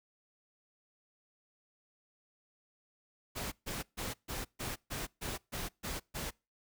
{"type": "noise bursts", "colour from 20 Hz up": "pink", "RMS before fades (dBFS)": -39, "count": 10, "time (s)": [3.35, 6.31], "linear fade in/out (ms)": 20, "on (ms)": 170, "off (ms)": 140, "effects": ["noise-tail reverb RT60 0.3 s tail -26 dB re dry"]}